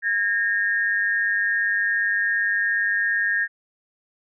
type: tone pair together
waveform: sine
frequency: 1632 / 1834.6 Hz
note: G#6 / A#6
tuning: -31 / -28 cents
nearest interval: major second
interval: 203 cents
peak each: -22 dBFS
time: 0.02-3.48 s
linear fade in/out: 50 ms
effects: none